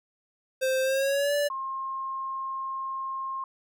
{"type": "tone with pitch glide", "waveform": "square", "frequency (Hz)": [523, 580.3], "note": ["C5", "D5"], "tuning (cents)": [-1, -21], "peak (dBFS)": -24, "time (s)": [0.61, 1.49], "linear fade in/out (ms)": 20, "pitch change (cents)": 180, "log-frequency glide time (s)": [0.82, 1.35]}
{"type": "tone", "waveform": "sine", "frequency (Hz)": 1067, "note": "C6", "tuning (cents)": 34, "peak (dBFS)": -30, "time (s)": [1.5, 3.44], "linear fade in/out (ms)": 2}
{"effects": []}